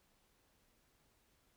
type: silence
effects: pink hiss -74 dBFS RMS until 1.56 s